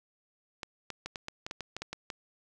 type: clicks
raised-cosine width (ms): 0.2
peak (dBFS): -20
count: 12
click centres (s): 0.632 / 0.903 / 1.06 / 1.158 / 1.284 / 1.465 / 1.511 / 1.607 / 1.766 / 1.82 / 1.93 / 2.102
effects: none